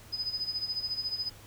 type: tone with tremolo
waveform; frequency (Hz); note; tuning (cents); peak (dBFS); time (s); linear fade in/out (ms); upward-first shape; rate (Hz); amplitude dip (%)
sine; 5010; D#8; +11; -28; 0.12-1.3; 20; sine; 14; 75
effects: added 102 Hz sine -54 dBFS peak until 1.46 s + pink hiss -53 dBFS RMS until 1.46 s